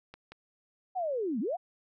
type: clicks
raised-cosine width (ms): 0.3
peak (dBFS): -30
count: 2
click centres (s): 0.14 / 0.32
type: linear two-way sweep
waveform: sine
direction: down then up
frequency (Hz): 770 to 194.5 to 770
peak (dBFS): -29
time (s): 0.95-1.57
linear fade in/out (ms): 20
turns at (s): 1.4
effects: none